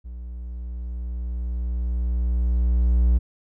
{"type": "tone with level ramp", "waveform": "triangle", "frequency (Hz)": 60, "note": "B1", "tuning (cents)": -49, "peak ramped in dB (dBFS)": [-31, -12], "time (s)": [0.04, 3.19], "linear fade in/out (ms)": 20, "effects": []}